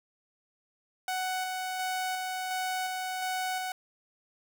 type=tone with tremolo; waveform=sawtooth; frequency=744 Hz; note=F#5; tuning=9 cents sharp; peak=-26 dBFS; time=1.08-3.72 s; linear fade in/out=2 ms; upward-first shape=square; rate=1.4 Hz; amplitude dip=25%; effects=none